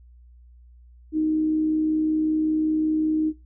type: tone with amplitude modulation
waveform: sine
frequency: 311.5 Hz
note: D#4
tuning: 2 cents sharp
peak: -18 dBFS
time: 1.12-3.33 s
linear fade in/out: 50 ms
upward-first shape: sine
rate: 65.3 Hz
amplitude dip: 30%
effects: noise-tail reverb RT60 0.2 s tail -17 dB re dry + added 60 Hz sine -47 dBFS peak until 3.45 s